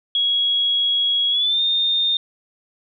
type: tone with pitch glide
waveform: sine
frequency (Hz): 3322 to 3644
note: G#7 to A#7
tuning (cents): 0 to -40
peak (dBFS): -16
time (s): 0.15-2.17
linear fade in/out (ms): 2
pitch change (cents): +160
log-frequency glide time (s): 1.3-1.61
effects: none